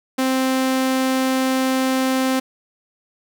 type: tone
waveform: sawtooth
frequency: 261.6 Hz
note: C4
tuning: in tune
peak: -13 dBFS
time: 0.18-2.4 s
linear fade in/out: 10 ms
effects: none